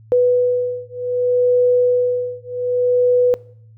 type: beating tone pair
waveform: sine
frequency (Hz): 493.9 / 494.55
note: B4 / B4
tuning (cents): 0 / +2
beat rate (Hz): 0.65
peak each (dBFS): -16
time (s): 0.12-3.34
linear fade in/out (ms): 0
effects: noise-tail reverb RT60 0.6 s tail -22 dB re dry + added 110 Hz sine -42 dBFS peak until 3.77 s